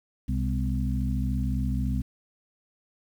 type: harmonic tone with a mistuned harmonic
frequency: 63.6 Hz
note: C2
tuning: 48 cents flat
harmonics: 1 / 2 / 3 / 4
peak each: -27 / -30 / -32 / -33 dBFS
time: 0.28-2.02 s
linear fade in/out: 10 ms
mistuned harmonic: 3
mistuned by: +84 cents
effects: 9-bit